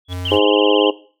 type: tone with exponential growth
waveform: sine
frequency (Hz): 3367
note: G#7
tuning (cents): +23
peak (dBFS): -25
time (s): 0.05-0.13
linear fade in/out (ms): 1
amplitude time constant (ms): 16
type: tone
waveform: square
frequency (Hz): 90.2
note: F#2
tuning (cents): -44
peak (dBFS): -24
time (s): 0.08-0.4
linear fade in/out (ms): 50
type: tone with vibrato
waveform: sine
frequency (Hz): 2960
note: F#7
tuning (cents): 0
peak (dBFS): -19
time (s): 0.25-0.9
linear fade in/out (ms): 5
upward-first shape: triangle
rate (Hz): 18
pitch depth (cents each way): 160
type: harmonic tone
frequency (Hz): 103.83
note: G#2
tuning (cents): 0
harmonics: 3 / 4 / 5 / 6 / 7 / 8 / 9 / 10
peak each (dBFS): -18 / -15 / -17 / -24 / -30 / -22 / -33 / -27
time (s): 0.31-0.91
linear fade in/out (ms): 10
effects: noise-tail reverb RT60 0.4 s tail -17 dB re dry + MP3 96 kbps